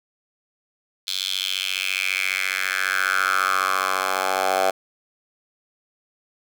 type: tone with high-pass filter sweep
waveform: 10% pulse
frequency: 94.6 Hz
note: F#2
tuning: 39 cents sharp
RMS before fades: -23 dBFS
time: 1.07-4.71 s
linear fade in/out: 10 ms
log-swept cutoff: 3800 to 710 Hz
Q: 4.5
effects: none